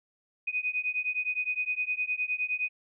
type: beating tone pair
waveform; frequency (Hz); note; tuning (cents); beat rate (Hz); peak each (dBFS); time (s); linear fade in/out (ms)
sine; 2489 / 2498.7; D#7 / D#7; 0 / +7; 9.7; -31; 0.47-2.69; 10
effects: none